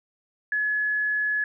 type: tone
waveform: sine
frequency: 1700 Hz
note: G#6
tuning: 40 cents sharp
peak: -22 dBFS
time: 0.52-1.44 s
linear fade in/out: 2 ms
effects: none